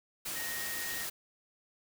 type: tone in noise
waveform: sine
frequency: 1864.7 Hz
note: A#6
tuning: in tune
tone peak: -40 dBFS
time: 0.35-1.05 s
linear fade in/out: 10 ms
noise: white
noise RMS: -38 dBFS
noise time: 0.25-1.1 s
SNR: -5 dB
effects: none